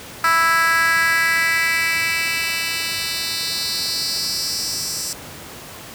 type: tone with high-pass filter sweep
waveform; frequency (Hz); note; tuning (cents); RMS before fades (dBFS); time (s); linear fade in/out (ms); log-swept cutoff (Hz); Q
10% pulse; 329.6; E4; 0; -20; 0.24-5.13; 2; 1300 to 6400; 3.1
effects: pink hiss -36 dBFS RMS until 5.94 s + high-pass 80 Hz 12 dB/octave